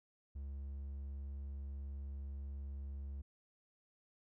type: tone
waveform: triangle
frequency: 69.3 Hz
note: C#2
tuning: in tune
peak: -40 dBFS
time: 0.35-3.22 s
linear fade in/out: 10 ms
effects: none